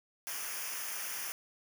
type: noise with comb filter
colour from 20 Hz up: white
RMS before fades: -39 dBFS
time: 0.27-1.32 s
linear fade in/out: 0 ms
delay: 0.25 ms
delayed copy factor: -0.8
effects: none